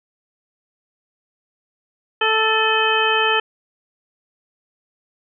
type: harmonic tone with a mistuned harmonic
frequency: 440 Hz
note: A4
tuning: in tune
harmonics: 1 / 2 / 3 / 4 / 6 / 7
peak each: -22 / -22 / -22 / -22 / -22 / -22 dBFS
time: 2.21-3.4 s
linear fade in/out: 5 ms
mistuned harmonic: 6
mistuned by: -53 cents
effects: none